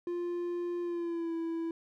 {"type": "tone with pitch glide", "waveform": "triangle", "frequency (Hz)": [349.2, 330.6], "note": ["F4", "E4"], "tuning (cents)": [0, 5], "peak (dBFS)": -30, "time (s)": [0.07, 1.71], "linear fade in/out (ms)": 2, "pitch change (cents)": -95, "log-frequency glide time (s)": [0.82, 1.34], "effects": []}